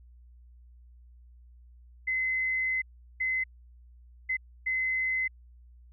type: tone bursts at uneven times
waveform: sine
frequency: 2046 Hz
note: C7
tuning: 39 cents flat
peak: -26 dBFS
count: 4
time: 2.07-2.82 / 3.2-3.44 / 4.29-4.37 / 4.66-5.28 s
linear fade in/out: 10 ms
effects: added 60 Hz sine -51 dBFS peak until 5.92 s